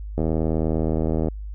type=click train; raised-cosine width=2 ms; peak=-10 dBFS; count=89; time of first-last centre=0.18-1.284 s; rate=79.7 Hz; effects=added 51 Hz sine -30 dBFS peak until 1.54 s